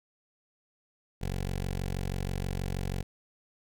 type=tone with notch filter; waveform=15% pulse; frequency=46.25 Hz; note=F#1; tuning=in tune; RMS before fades=-33 dBFS; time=1.21-3.03 s; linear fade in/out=10 ms; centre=1200 Hz; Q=1.9; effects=none